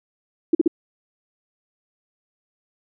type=tone bursts; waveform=sine; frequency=329.6 Hz; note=E4; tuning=in tune; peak=-11 dBFS; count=3; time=0.53-0.678 s; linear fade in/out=5 ms; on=20 ms; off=44 ms; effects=none